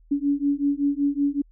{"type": "beating tone pair", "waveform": "sine", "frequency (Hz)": [281.6, 286.9], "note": ["C#4", "D4"], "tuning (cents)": [27, -40], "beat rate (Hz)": 5.3, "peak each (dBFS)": -23, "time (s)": [0.11, 1.42], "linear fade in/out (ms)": 10, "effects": ["added 40 Hz sine -51 dBFS peak until 1.51 s"]}